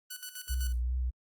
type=tone with tremolo; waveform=5% pulse; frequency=1487 Hz; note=F#6; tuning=8 cents sharp; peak=-27 dBFS; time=0.1-0.73 s; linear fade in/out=10 ms; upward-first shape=square; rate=7.9 Hz; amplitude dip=70%
type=tone with vibrato; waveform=sine; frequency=61.6 Hz; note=B1; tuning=4 cents flat; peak=-28 dBFS; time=0.49-1.11 s; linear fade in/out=20 ms; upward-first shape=triangle; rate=2.6 Hz; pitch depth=55 cents each way
effects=Opus 24 kbps